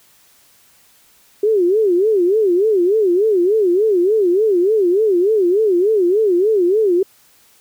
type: tone with vibrato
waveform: sine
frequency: 392 Hz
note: G4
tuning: in tune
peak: -11 dBFS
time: 1.43-7.03 s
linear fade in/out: 5 ms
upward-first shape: sine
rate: 3.4 Hz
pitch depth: 220 cents each way
effects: white hiss -52 dBFS RMS until 7.6 s